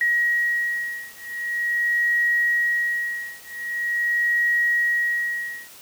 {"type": "beating tone pair", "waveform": "sine", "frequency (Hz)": [1900, 1900.44], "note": ["A#6", "A#6"], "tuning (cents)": [33, 33], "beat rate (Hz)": 0.44, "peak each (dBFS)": -23, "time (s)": [0.01, 5.7], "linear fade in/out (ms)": 2, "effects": ["white hiss -45 dBFS RMS until 5.81 s"]}